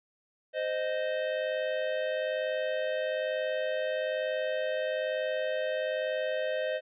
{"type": "tone pair together", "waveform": "square", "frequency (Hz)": [519, 620.1], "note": ["C5", "D#5"], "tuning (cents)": [-14, -6], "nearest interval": "minor third", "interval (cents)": 308, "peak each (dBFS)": [-33, -32], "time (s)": [0.53, 6.81], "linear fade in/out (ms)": 50, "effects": ["resampled to 8000 Hz"]}